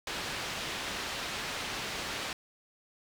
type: low-pass noise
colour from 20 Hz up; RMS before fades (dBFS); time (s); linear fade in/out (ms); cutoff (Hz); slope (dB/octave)
white; -37; 0.07-2.33; 2; 3800; 12
effects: none